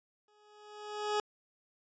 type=tone with exponential growth; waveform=20% pulse; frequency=419.7 Hz; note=G#4; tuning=18 cents sharp; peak=-23 dBFS; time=0.28-1.2 s; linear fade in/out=2 ms; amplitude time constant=200 ms; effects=resampled to 16000 Hz